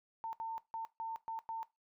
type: tone bursts at uneven times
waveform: sine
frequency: 902 Hz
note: A5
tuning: 43 cents sharp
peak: -37 dBFS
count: 6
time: 0.24-0.33 / 0.4-0.58 / 0.74-0.85 / 1-1.16 / 1.28-1.39 / 1.49-1.63 s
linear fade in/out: 0 ms
effects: noise-tail reverb RT60 0.2 s tail -18 dB re dry